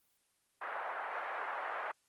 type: band-pass noise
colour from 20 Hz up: pink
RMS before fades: -40 dBFS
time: 0.61-1.92 s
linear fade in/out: 10 ms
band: 650 to 1800 Hz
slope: 24 dB/octave
effects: white hiss -75 dBFS RMS until 2.08 s + Opus 24 kbps